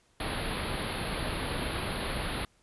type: band-stop noise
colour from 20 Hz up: pink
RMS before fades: -33 dBFS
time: 0.2-2.45 s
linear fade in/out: 2 ms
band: 4500 to 10000 Hz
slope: 96 dB/octave
effects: pink hiss -67 dBFS RMS until 2.62 s + resampled to 24000 Hz